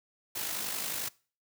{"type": "noise with amplitude modulation", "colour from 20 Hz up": "white", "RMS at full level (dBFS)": -33, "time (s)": [0.35, 1.09], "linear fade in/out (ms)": 10, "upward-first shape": "sine", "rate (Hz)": 51.2, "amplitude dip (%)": 45, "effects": ["noise-tail reverb RT60 0.4 s tail -23 dB re dry", "high-pass 100 Hz 12 dB/octave"]}